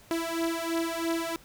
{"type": "beating tone pair", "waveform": "sawtooth", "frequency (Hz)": [330, 333], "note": ["E4", "E4"], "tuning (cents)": [2, 18], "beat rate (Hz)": 3, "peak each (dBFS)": -27, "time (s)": [0.11, 1.36], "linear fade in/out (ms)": 0, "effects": ["pink hiss -55 dBFS RMS until 1.44 s"]}